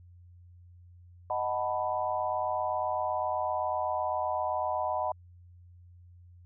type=chord; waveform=sine; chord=B dominant seventh; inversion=first; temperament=equal; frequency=622.3 / 740 / 880 / 987.8 Hz; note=D#5 / F#5 / A5 / B5; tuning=0 / 0 / 0 / 0 cents; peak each=-33 / -33 / -36 / -33 dBFS; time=1.3-5.12 s; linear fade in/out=2 ms; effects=added 88 Hz sine -51 dBFS peak until 6.45 s